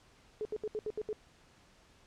sine tone bursts, 427.8 Hz, A4, 49 cents flat, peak -33 dBFS, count 7, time 0.41-1.129 s, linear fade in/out 0 ms, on 41 ms, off 72 ms, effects pink hiss -63 dBFS RMS until 2.06 s + low-pass 7000 Hz 12 dB/octave

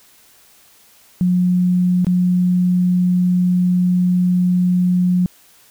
sine tone with dropouts, 180 Hz, F#3, 47 cents flat, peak -12 dBFS, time 1.21-5.26 s, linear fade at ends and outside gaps 0 ms, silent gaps 2.046-2.068 s, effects white hiss -50 dBFS RMS until 5.7 s

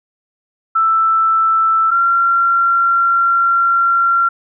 sine tone pair in turn, 1325 / 1371.7 Hz, E6 / F6, +9 / -32 cents, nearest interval minor second, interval 59 cents, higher second, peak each -10 dBFS, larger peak neither, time 0.75-1.91 / 1.91-4.29 s, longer second, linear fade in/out 10 ms, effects none

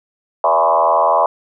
sine tone with frequency modulation, 830.6 Hz, G#5, in tune, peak -10 dBFS, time 0.44-1.26 s, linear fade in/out 2 ms, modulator 81.8 Hz, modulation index 3.4, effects none

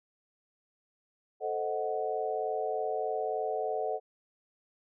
sine chord, A diminished seventh, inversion none, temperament equal, 440 / 523.3 / 622.3 / 740 Hz, A4 / C5 / Eb5 / Gb5, 0 / 0 / 0 / 0 cents, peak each -34 / -38 / -36 / -34 dBFS, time 1.4-4 s, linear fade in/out 50 ms, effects none

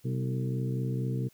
harmonic tone with a mistuned harmonic, 64.3 Hz, C2, 30 cents flat, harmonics 2 / 3 / 4 / 5 / 6 / 7, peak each -29 / -37 / -40 / -41 / -44 / -42 dBFS, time 0.04-1.29 s, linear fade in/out 20 ms, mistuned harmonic 4, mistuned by -60 cents, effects white hiss -63 dBFS RMS until 1.33 s

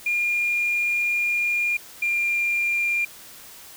sine tone pair in turn, 2413 / 2394 Hz, D7 / D7, +46 / +33 cents, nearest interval unison, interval 13 cents, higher first, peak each -19 / -19 dBFS, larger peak neither, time 0.06-1.77 / 2.02-3.05 s, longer first, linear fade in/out 5 ms, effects tanh soft clip ceiling -16 dBFS + white hiss -44 dBFS RMS until 3.76 s

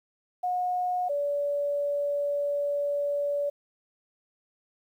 sine tone pair in turn, 724 / 574.6 Hz, F#5 / D5, -38 / -38 cents, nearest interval major third, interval 400 cents, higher first, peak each -25 dBFS, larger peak neither, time 0.43-1.09 / 1.09-3.5 s, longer second, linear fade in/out 10 ms, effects 10-bit

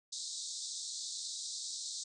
pink band-pass noise, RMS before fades -42 dBFS, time 0.12-2.04 s, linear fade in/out 10 ms, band 3700 to 8500 Hz, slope 96 dB/octave, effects none

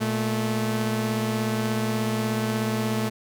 sawtooth tone pair together, 117.4 / 218.2 Hz, A#2 / A3, +13 / -14 cents, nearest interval major seventh, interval 1073 cents, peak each -24 / -21 dBFS, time 0-3.1 s, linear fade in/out 20 ms, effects none

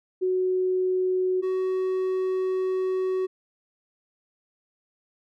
sine / triangle tone pair in turn, 370 / 374.1 Hz, F#4 / F#4, 0 / +19 cents, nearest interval unison, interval 19 cents, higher second, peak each -21 dBFS, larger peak neither, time 0.21-1.42 / 1.42-3.27 s, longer second, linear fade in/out 20 ms, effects none

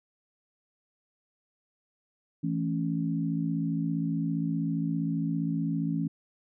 sine chord, A major, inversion second, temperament equal, 164.81 / 220 / 277.2 Hz, E3 / A3 / C#4, 0 / 0 / 0 cents, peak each -29 / -34 / -31 dBFS, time 2.43-6.08 s, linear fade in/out 10 ms, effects none

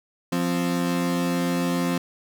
35% pulse tone pair together, 174.6 / 261.6 Hz, F3 / C4, 0 / 0 cents, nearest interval perfect fifth, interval 700 cents, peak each -23 dBFS, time 0.32-1.98 s, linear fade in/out 5 ms, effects none

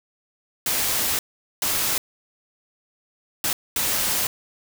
white noise bursts at uneven times, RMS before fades -23 dBFS, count 4, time 0.66-1.19 / 1.62-1.98 / 3.44-3.53 / 3.76-4.27 s, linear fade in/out 2 ms, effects none

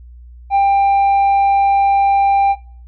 sine tone with tanh clipping, 793 Hz, G5, 20 cents sharp, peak -10 dBFS, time 0.5-2.56 s, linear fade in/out 50 ms, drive 3 dB, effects noise-tail reverb RT60 0.5 s tail -22 dB re dry + added 60 Hz sine -35 dBFS peak until 2.87 s

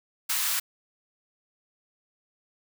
white high-pass noise, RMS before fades -27 dBFS, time 0.29-0.6 s, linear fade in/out 10 ms, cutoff 980 Hz, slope 24 dB/octave, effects none

